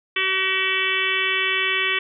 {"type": "harmonic tone", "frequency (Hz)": 379.9, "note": "F#4", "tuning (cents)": 46, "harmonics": [1, 3, 4, 5, 6, 7, 8, 9], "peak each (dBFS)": [-31, -30, -31, -25, -25, -26, -27, -30], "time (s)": [0.16, 1.99], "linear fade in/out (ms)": 5, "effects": []}